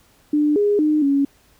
sine tone with pitch steps, 297.8 / 411.5 / 304.3 / 279.2 Hz, D4 / G#4 / D#4 / C#4, +24 / -16 / -38 / +13 cents, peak -14 dBFS, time 0.33-1.25 s, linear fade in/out 5 ms, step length 230 ms, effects pink hiss -56 dBFS RMS until 1.59 s

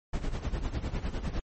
brown noise with tremolo, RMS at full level -29 dBFS, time 0.13-1.4 s, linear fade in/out 5 ms, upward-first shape sine, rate 9.9 Hz, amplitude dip 75%, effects MP3 32 kbps

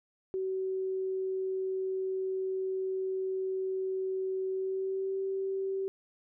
sine tone with pitch glide, 378.7 to 386 Hz, F#4 to G4, +40 to -27 cents, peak -30 dBFS, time 0.34-5.88 s, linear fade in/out 0 ms, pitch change +33 cents, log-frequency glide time 4.49-5.18 s, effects none

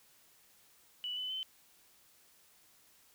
sine tone with pitch steps, 2960 / 3012 / 3064 Hz, F#7 / F#7 / G7, 0 / +30 / -40 cents, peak -36 dBFS, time 1.04-1.43 s, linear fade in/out 0 ms, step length 130 ms, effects white hiss -65 dBFS RMS until 3.14 s

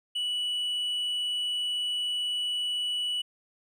triangle tone with tanh clipping, 2951 Hz, F#7, 5 cents flat, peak -28 dBFS, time 0.15-3.22 s, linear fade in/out 10 ms, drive 7 dB, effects none

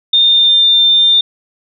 sine tone with pitch glide, 3632 to 3601 Hz, A#7 to A7, -46 to +39 cents, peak -6 dBFS, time 0.13-1.21 s, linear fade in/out 5 ms, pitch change -15 cents, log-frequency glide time 0.23-0.52 s, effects none

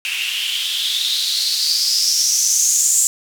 blue noise with band-pass filter sweep, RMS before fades -18 dBFS, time 0.05-3.07 s, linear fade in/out 0 ms, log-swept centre 2600 to 7500 Hz, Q 6.7, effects none

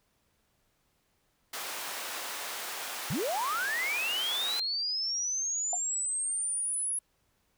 pink high-pass noise, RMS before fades -38 dBFS, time 1.53-4.6 s, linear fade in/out 5 ms, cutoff 710 Hz, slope 12 dB/octave
sine linear sweep, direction up, 103.83 to 10560 Hz, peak -29 dBFS, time 3.1-6.99 s, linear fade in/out 5 ms
sine tone with exponential decay, 727 Hz, F#5, 31 cents flat, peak -28 dBFS, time 5.73-5.8 s, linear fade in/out 2 ms, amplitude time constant 15 ms
effects pink hiss -73 dBFS RMS until 7.57 s

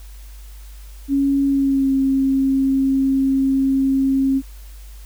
sine tone with pitch glide, 277.2 to 269 Hz, C#4 to C4, 0 to +48 cents, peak -14 dBFS, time 1.08-4.42 s, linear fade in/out 50 ms, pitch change -52 cents, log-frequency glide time 1.46-1.93 s, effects added 50 Hz sine -35 dBFS peak until 5.05 s + white hiss -49 dBFS RMS until 5.05 s

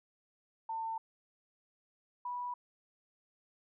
sine tone pair in turn, 898 / 980.1 Hz, A5 / B5, +35 / -13 cents, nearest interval major second, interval 152 cents, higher second, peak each -35 / -36 dBFS, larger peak first, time 0.69-0.98 / 2.25-2.54 s, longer neither, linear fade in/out 5 ms, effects none

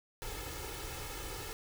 pink noise with comb filter, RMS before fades -42 dBFS, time 0.22-1.53 s, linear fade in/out 0 ms, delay 2.3 ms, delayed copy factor +0.8, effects none

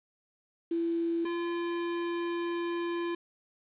sine / square tone pair in turn, 335.4 / 342.8 Hz, E4 / F4, +30 / -32 cents, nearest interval unison, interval 38 cents, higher second, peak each -27 / -31 dBFS, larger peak first, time 0.71-1.25 / 1.25-3.15 s, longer second, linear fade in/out 5 ms, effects resampled to 8000 Hz + 9-bit

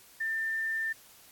sine tone, 1791 Hz, A6, 30 cents sharp, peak -29 dBFS, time 0.2-0.93 s, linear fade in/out 10 ms, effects white hiss -56 dBFS RMS until 1.31 s + AAC 64 kbps

